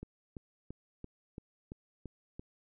click train, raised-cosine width 3 ms, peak -30 dBFS, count 8, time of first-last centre 0.03-2.395 s, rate 2.96 Hz, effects none

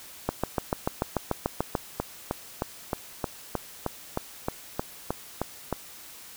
two click trains, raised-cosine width 1 ms, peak -12 / -10 dBFS, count 13 / 11, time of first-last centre 2-5.727 / 0.29-1.752 s, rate 3.22 / 6.84 Hz, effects white hiss -46 dBFS RMS until 6.36 s

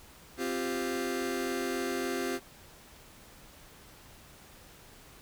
sawtooth chord, C suspended fourth, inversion none, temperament just, 261.6 / 348.8 / 392.4 Hz, C4 / F4 / G4, 0 / -2 / +2 cents, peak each -31 dBFS, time 0.37-2.4 s, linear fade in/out 50 ms, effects pink hiss -54 dBFS RMS until 5.21 s

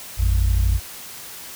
sine tone pair together, 55 / 87.31 Hz, A1 / F2, 0 / 0 cents, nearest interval minor sixth, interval 800 cents, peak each -15 / -18 dBFS, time 0.17-0.8 s, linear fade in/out 50 ms, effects tanh soft clip ceiling -11 dBFS + white hiss -37 dBFS RMS until 1.55 s

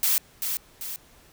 blue noise with echo, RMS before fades -22 dBFS, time 0.03-0.18 s, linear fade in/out 0 ms, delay 390 ms, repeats 2, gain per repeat -6 dB, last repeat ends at 0.96 s, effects pink hiss -55 dBFS RMS until 1.32 s

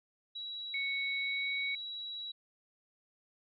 sine tone, 3895 Hz, B7, 25 cents flat, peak -39 dBFS, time 0.35-2.32 s, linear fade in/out 10 ms
sine tone with pitch glide, 2217 to 2231 Hz, C#7 to C#7, 0 to +11 cents, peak -33 dBFS, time 0.74-1.75 s, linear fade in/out 2 ms, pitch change +11 cents, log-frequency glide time 1.2-1.51 s
effects none

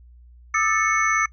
sine tone cluster, 1205 / 1302 / 1768 / 2202 / 6090 Hz, D6 / E6 / A6 / C#7 / F#8, +44 / -22 / +8 / -12 / +49 cents, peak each -25 / -23 / -25 / -22 / -30 dBFS, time 0.54-1.26 s, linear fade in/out 5 ms, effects noise-tail reverb RT60 0.1 s tail -22 dB re dry + added 60 Hz sine -45 dBFS peak until 1.32 s

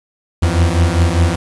40% pulse beating tone pair, 82.3 / 87.3 Hz, E2 / F2, -2 / 0 cents, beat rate 5 Hz, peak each -13 dBFS, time 0.42-1.36 s, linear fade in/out 10 ms, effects resampled to 24000 Hz + 7-bit

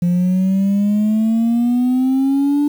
sine exponential sweep, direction up, 173.4 to 294 Hz, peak -10 dBFS, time 0.02-2.68 s, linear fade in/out 5 ms, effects tanh soft clip ceiling -11 dBFS + 7-bit

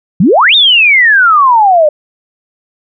sine exponential two-way sweep, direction up then down, 154.6 to 3754 to 583 Hz, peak -3 dBFS, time 0.2-1.89 s, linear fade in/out 5 ms, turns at 0.55 s, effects none

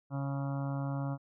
harmonic tone, 138.59 Hz, C#3, in tune, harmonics 1 / 2 / 4 / 5 / 6 / 7 / 8 / 9 / 10, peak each -33 / -39 / -45 / -47 / -49 / -50 / -51 / -52 / -53 dBFS, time 0.1-1.18 s, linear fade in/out 50 ms, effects none

